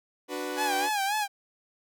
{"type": "chord", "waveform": "sawtooth", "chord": "B minor", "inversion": "first", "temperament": "equal", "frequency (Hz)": [293.7, 370, 493.9], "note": ["D4", "F#4", "B4"], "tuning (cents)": [0, 0, 0], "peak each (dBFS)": -32, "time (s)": [0.28, 0.9], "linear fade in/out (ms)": 50}
{"type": "tone with vibrato", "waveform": "sawtooth", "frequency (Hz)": 817, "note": "G#5", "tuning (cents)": -29, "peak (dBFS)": -22, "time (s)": [0.56, 1.28], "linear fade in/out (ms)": 50, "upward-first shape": "sine", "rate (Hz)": 3.7, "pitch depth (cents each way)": 92}
{"effects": []}